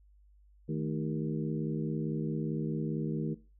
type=harmonic tone with a mistuned harmonic; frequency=77.78 Hz; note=D#2; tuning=in tune; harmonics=2 / 3 / 4 / 5 / 6; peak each=-33 / -37 / -39 / -41 / -43 dBFS; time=0.68-3.35 s; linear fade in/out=20 ms; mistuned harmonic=3; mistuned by=-100 cents; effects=noise-tail reverb RT60 0.3 s tail -18 dB re dry + added 50 Hz sine -58 dBFS peak until 3.59 s